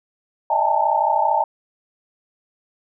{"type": "tone cluster", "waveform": "sine", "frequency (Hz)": [600, 653, 809, 874, 907], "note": ["D5", "E5", "G#5", "A5", "A#5"], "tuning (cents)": [37, -17, -46, -12, -48], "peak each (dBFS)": [-26, -25, -21, -21, -20], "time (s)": [0.5, 1.44], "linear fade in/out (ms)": 5, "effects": []}